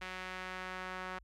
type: tone with band-pass filter sweep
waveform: sawtooth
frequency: 185 Hz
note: F#3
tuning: in tune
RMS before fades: -43 dBFS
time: 0.01-1.19 s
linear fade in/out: 10 ms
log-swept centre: 2100 to 1400 Hz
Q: 1.3
effects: added 50 Hz sine -58 dBFS peak until 1.23 s